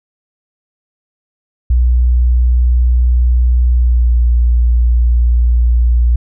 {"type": "tone with pitch glide", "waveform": "sine", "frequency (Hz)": [61, 59.43], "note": ["B1", "A#1"], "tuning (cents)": [-21, 34], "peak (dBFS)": -7, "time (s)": [1.7, 6.16], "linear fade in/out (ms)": 5, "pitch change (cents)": -45, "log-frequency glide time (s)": [3.73, 4.12], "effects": []}